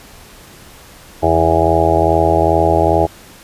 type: harmonic tone with a mistuned harmonic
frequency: 82.41 Hz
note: E2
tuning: in tune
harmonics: 1 / 2 / 4 / 5 / 6 / 7 / 8 / 9 / 10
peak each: -18 / -24 / -18 / -18 / -23 / -19 / -16 / -21 / -17 dBFS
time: 1.22-3.07 s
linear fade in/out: 20 ms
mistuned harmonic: 1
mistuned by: +65 cents
effects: pink hiss -40 dBFS RMS until 3.43 s + resampled to 32000 Hz